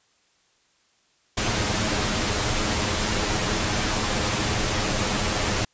pink noise with comb filter, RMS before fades -24 dBFS, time 1.37-5.65 s, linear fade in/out 5 ms, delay 9.6 ms, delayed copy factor +0.55, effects white hiss -64 dBFS RMS until 5.73 s + resampled to 16000 Hz

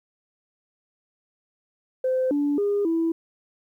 sine tone with pitch steps, 516 / 289 / 407.1 / 329.3 Hz, C5 / D4 / G#4 / E4, -24 / -28 / -35 / -2 cents, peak -19 dBFS, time 2.04-3.12 s, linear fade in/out 5 ms, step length 270 ms, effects tanh soft clip ceiling -16 dBFS + 10-bit

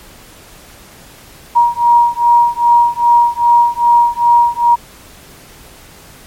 sine beating tone pair, 948 / 950.5 Hz, A#5 / A#5, +29 / +33 cents, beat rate 2.5 Hz, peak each -10 dBFS, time 1.55-4.76 s, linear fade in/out 20 ms, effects pink hiss -39 dBFS RMS until 6.26 s + MP3 64 kbps

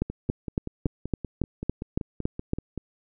two click trains, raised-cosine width 3 ms, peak -11 / -19 dBFS, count 10 / 15, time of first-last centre 0.02-2.534 / 0.1-2.777 s, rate 3.58 / 5.23 Hz, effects none

